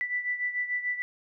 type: beating tone pair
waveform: sine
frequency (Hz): 1974 / 1980.8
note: B6 / B6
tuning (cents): -1 / +5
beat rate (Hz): 6.8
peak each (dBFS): -29 / -34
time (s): 0.01-1.02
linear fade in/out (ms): 0
effects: none